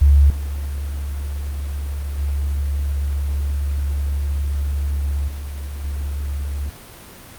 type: tone with level steps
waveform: sine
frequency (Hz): 70.9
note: C#2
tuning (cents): +40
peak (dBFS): -8 / -22 / -18 / -25 / -21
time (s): 0.01-6.7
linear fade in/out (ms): 10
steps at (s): 0.3 / 2.18 / 5.28 / 5.84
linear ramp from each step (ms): 2
effects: pink hiss -40 dBFS RMS until 7.38 s + Opus 32 kbps